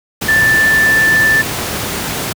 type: tone in noise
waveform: sine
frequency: 1764 Hz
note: A6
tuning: 4 cents sharp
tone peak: -8 dBFS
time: 0.28-1.42 s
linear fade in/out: 10 ms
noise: pink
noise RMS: -19 dBFS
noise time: 0.21-2.33 s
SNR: +8 dB
effects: high-pass 80 Hz 12 dB/octave